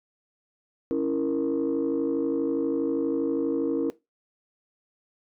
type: chord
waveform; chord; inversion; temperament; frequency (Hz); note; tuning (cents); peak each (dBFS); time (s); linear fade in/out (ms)
sine; A# diminished; first; equal; 277.2 / 329.6 / 466.2; C#4 / E4 / A#4; 0 / 0 / 0; -26; 0.91-3.9; 0
effects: noise-tail reverb RT60 0.2 s tail -18 dB re dry + tanh soft clip ceiling -18 dBFS